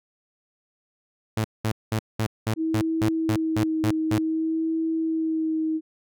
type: tone bursts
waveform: sawtooth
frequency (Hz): 110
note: A2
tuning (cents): 0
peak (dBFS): -18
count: 11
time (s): 1.37-4.184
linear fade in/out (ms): 5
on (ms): 74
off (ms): 200
type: tone with vibrato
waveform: sine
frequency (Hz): 320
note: D#4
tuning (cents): +49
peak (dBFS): -22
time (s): 2.56-5.81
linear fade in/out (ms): 50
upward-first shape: sine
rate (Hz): 0.55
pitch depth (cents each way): 20
effects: none